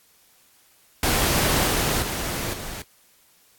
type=noise with level steps; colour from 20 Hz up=pink; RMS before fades=-21 / -23 / -28 / -34 dBFS; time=1.03-2.82 s; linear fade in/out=2 ms; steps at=1.67 / 2.02 / 2.53 s; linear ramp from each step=5 ms; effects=white hiss -58 dBFS RMS until 3.58 s + AAC 64 kbps